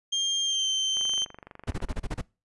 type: tone with pitch glide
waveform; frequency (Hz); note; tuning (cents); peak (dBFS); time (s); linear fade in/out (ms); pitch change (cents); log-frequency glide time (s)
35% pulse; 3196 to 3114; G7 to G7; +33 to -12; -22; 0.12-1.25; 10; -45; 0.44-0.68
type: click train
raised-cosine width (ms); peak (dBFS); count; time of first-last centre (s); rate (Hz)
0.5; -28; 25; 0.97-1.97; 24
type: noise bursts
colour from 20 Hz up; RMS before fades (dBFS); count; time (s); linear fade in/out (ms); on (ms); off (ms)
brown; -28; 8; 1.67-2.215; 10; 41; 31
effects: noise-tail reverb RT60 0.3 s tail -24 dB re dry + resampled to 24000 Hz